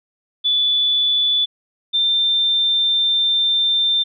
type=tone pair in turn; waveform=sine; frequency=3466 / 3580 Hz; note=A7 / A7; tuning=-27 / +29 cents; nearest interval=minor second; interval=56 cents; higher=second; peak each=-14 dBFS; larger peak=neither; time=0.44-1.46 / 1.93-4.04 s; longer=second; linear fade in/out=20 ms; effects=none